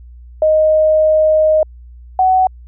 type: tone pair in turn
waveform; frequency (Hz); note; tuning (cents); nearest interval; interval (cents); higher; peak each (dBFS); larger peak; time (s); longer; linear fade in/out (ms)
sine; 622.3 / 749; D#5 / F#5; 0 / +21; minor third; 321; second; -8; neither; 0.42-1.63 / 2.19-2.47; first; 2
effects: added 60 Hz sine -34 dBFS peak until 2.67 s